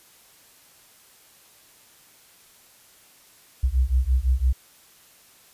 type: beating tone pair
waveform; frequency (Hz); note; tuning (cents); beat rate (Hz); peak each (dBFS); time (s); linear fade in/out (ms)
sine; 61.1 / 67; B1 / C2; -18 / +42; 5.9; -21; 3.63-4.53; 10
effects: white hiss -54 dBFS RMS until 5.53 s + resampled to 32000 Hz